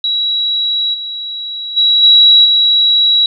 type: tone with level steps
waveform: sine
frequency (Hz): 3888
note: B7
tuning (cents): -28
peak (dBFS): -12 / -20 / -7 / -3 / -7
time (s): 0.04-3.26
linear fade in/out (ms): 2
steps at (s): 0.93 / 1.76 / 2.02 / 2.44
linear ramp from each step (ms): 20
effects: none